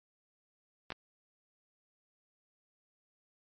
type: clicks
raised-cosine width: 0.3 ms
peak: -22 dBFS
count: 2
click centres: 0.904 / 0.921 s
effects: MP3 32 kbps